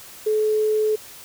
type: tone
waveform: sine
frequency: 430 Hz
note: A4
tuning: 40 cents flat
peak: -17 dBFS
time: 0.26-0.96 s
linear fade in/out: 10 ms
effects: white hiss -42 dBFS RMS until 1.24 s